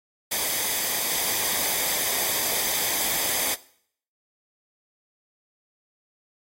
white noise with comb filter, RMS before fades -25 dBFS, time 0.31-3.55 s, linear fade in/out 10 ms, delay 0.72 ms, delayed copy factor -0.55, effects noise-tail reverb RT60 0.6 s tail -19 dB re dry + AAC 48 kbps

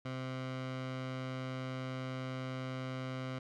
15% pulse tone with notch filter, 130 Hz, C3, 11 cents flat, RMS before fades -40 dBFS, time 0.05-3.39 s, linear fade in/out 5 ms, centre 360 Hz, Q 1.9, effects low-pass 4000 Hz 12 dB/octave

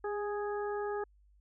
harmonic tone with a mistuned harmonic, 415.3 Hz, G#4, in tune, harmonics 1 / 2 / 3 / 4, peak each -34 / -40 / -44 / -46 dBFS, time 0.04-1.04 s, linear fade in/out 5 ms, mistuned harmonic 1, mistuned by -20 cents, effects added 50 Hz sine -61 dBFS peak until 1.4 s

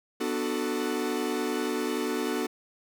45% pulse chord, B minor seventh, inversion none, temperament equal with one note detuned, 246.9 / 297.1 / 370 / 440 Hz, B3 / D4 / F#4 / A4, 0 / +20 / 0 / 0 cents, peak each -33 dBFS, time 0.2-2.47 s, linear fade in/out 10 ms, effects none

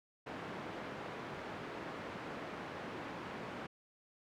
pink band-pass noise, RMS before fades -45 dBFS, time 0.26-3.67 s, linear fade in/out 10 ms, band 180 to 2000 Hz, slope 12 dB/octave, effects none

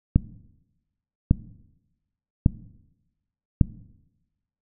click train, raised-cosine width 5 ms, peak -3 dBFS, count 4, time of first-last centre 0.16-3.612 s, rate 0.869 Hz, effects noise-tail reverb RT60 1.0 s tail -18 dB re dry

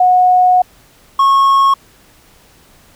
sine / triangle tone pair in turn, 730 / 1093.8 Hz, F#5 / C#6, -24 / -23 cents, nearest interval perfect fifth, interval 701 cents, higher second, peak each -6 / -5 dBFS, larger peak second, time 0-0.62 / 1.19-1.74 s, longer first, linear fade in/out 5 ms, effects pink hiss -47 dBFS RMS until 2.95 s

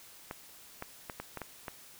clicks, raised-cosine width 0.5 ms, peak -23 dBFS, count 7, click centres 0.311 / 0.824 / 1.098 / 1.2 / 1.373 / 1.417 / 1.682 s, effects white hiss -54 dBFS RMS until 1.99 s

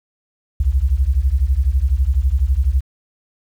sine beating tone pair, 60.3 / 72.3 Hz, B1 / D2, -41 / -27 cents, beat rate 12 Hz, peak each -16 dBFS, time 0.6-2.81 s, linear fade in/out 5 ms, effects 8-bit

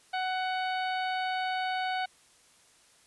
harmonic tone, 745 Hz, F#5, 12 cents sharp, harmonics 1 / 2 / 3 / 4 / 5 / 6, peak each -30 / -36 / -40 / -42 / -44 / -46 dBFS, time 0.13-2.06 s, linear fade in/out 10 ms, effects white hiss -61 dBFS RMS until 3.06 s + resampled to 24000 Hz

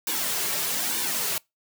white noise with flanger, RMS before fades -27 dBFS, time 0.07-1.38 s, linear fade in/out 2 ms, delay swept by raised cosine 1.5 to 4.1 ms, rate 1.1 Hz, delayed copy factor -0.65, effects noise-tail reverb RT60 0.2 s tail -25 dB re dry + high-pass 150 Hz 12 dB/octave

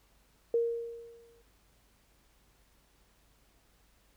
sine tone with exponential decay, 466.2 Hz, A#4, in tune, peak -23 dBFS, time 0.54-1.42 s, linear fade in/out 2 ms, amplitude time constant 190 ms, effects added 50 Hz sine -68 dBFS peak until 4.16 s + pink hiss -68 dBFS RMS until 4.16 s

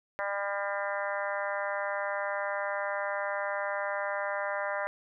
harmonic tone, 200 Hz, G3, 35 cents sharp, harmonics 3 / 4 / 5 / 6 / 7 / 8 / 9 / 10, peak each -34 / -39 / -38 / -41 / -40 / -39 / -39 / -43 dBFS, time 0.19-4.87 s, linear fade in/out 0 ms, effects none

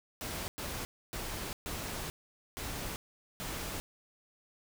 pink noise bursts at uneven times, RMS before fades -39 dBFS, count 6, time 0.21-0.48 / 0.58-0.85 / 1.13-1.53 / 1.66-2.1 / 2.57-2.96 / 3.4-3.8 s, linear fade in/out 0 ms, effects none

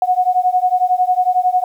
sine beating tone pair, 726 / 737 Hz, F#5 / F#5, -33 / -7 cents, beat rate 11 Hz, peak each -15 dBFS, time 0.02-1.64 s, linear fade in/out 2 ms, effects 8-bit

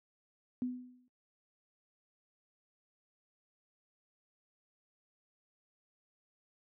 sine tone with exponential decay, 250 Hz, B3, 21 cents sharp, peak -30 dBFS, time 0.62-1.08 s, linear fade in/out 0 ms, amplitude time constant 99 ms, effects noise-tail reverb RT60 0.5 s tail -22 dB re dry + high-pass 100 Hz 12 dB/octave

